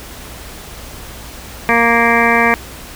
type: harmonic tone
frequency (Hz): 233.1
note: A#3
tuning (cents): 0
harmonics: 1 / 2 / 3 / 4 / 5 / 7 / 8 / 9 / 10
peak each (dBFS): -18 / -18 / -18 / -18 / -18 / -18 / -18 / -18 / -18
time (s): 1.69-2.54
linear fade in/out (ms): 0
effects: added 60 Hz sine -36 dBFS peak until 2.95 s + pink hiss -33 dBFS RMS until 2.95 s